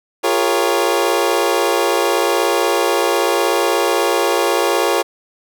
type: chord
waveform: 25% pulse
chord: Bb minor seventh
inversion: second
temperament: equal with one note detuned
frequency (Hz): 349.2 / 405.4 / 466.2 / 554.4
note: F4 / Ab4 / Bb4 / Db5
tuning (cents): 0 / -42 / 0 / 0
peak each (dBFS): -16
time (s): 0.23-5.03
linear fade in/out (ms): 20
effects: none